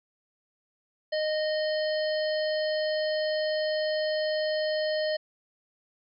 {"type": "harmonic tone with a mistuned harmonic", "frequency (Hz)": 617, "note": "D#5", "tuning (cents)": -15, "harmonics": [1, 3, 5, 7, 8], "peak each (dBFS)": [-26, -36, -40, -37, -42], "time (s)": [1.12, 5.17], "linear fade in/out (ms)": 10, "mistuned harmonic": 8, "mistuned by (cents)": 40, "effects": []}